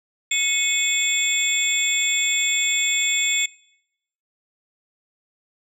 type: tone cluster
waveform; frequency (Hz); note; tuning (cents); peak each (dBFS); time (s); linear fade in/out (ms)
sine; 2198 / 2553 / 3443 / 7370; C#7 / D#7 / A7 / A#8; -15 / +44 / -38 / -21; -22 / -27 / -23 / -23; 0.31-3.46; 5
effects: noise-tail reverb RT60 0.8 s tail -23 dB re dry + tanh soft clip ceiling -11 dBFS